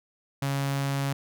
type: tone with notch filter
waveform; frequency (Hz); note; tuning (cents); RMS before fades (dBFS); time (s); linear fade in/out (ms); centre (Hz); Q
sawtooth; 138.59; C#3; 0; -28; 0.42-1.13; 5; 370; 1.8
effects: none